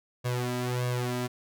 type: tone with flanger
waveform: sawtooth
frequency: 123.8 Hz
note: B2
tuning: 5 cents sharp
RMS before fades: -30 dBFS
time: 0.24-1.28 s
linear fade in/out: 20 ms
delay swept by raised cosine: 1.8 to 3.1 ms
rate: 1.6 Hz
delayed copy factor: +0.9
effects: none